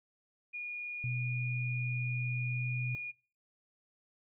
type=tone; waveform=sine; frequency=2439 Hz; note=D#7; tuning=35 cents flat; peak=-37 dBFS; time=0.53-3.12 s; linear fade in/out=20 ms
type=tone with pitch glide; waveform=sine; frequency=123.47 to 124.33 Hz; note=B2 to B2; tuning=0 to +12 cents; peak=-33 dBFS; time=1.04-2.95 s; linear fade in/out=0 ms; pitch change=+12 cents; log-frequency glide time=2.52-2.64 s
effects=noise-tail reverb RT60 0.4 s tail -21 dB re dry